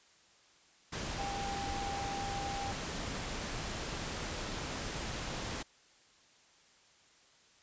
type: tone in noise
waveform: sine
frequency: 796 Hz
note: G5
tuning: 26 cents sharp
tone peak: -38 dBFS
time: 1.18-2.72 s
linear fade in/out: 10 ms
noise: pink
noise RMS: -39 dBFS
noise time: 0.92-5.63 s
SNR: -2 dB
effects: white hiss -64 dBFS RMS until 7.62 s + resampled to 16000 Hz